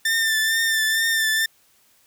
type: tone with vibrato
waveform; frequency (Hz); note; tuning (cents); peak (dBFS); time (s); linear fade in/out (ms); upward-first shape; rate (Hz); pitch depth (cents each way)
sawtooth; 1787; A6; +26; -15; 0.05-1.46; 5; triangle; 2.2; 38
effects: white hiss -59 dBFS RMS until 2.06 s